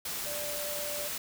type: tone in noise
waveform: sine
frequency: 587.3 Hz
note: D5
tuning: in tune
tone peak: -38 dBFS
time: 0.26-1.08 s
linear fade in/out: 5 ms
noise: white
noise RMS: -36 dBFS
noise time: 0.05-1.18 s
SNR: -5 dB
effects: none